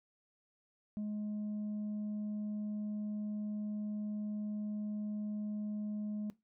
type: tone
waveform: sine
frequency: 210 Hz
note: G#3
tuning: 19 cents sharp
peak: -33 dBFS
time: 0.97-6.3 s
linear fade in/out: 0 ms
effects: noise-tail reverb RT60 0.2 s tail -21 dB re dry + tanh soft clip ceiling -35 dBFS